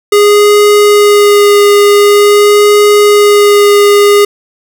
square tone with vibrato, 411.4 Hz, G#4, 16 cents flat, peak -3 dBFS, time 0.12-4.25 s, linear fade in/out 5 ms, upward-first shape sine, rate 0.46 Hz, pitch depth 12 cents each way, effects none

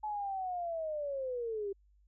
sine linear sweep, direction down, 860 to 388.4 Hz, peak -34 dBFS, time 0.03-1.73 s, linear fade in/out 10 ms, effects added 50 Hz sine -63 dBFS peak until 2.07 s

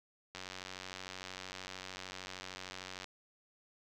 click train, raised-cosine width 0.2 ms, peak -26 dBFS, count 252, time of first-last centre 0.35-3.043 s, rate 93.2 Hz, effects none

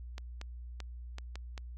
clicks, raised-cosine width 0.2 ms, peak -26 dBFS, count 6, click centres 0.181 / 0.414 / 0.803 / 1.184 / 1.356 / 1.578 s, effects added 60 Hz sine -42 dBFS peak until 1.77 s

